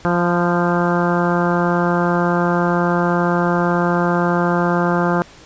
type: harmonic tone with a mistuned harmonic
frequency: 174.5 Hz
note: F3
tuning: 1 cent flat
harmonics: 1 / 2 / 3 / 4 / 5 / 6 / 7 / 8 / 9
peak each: -18 / -21 / -23 / -24 / -25 / -26 / -26 / -27 / -28 dBFS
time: 0.05-5.22 s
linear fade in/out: 0 ms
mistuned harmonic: 6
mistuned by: -24 cents
effects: pink hiss -43 dBFS RMS until 5.45 s + resampled to 16000 Hz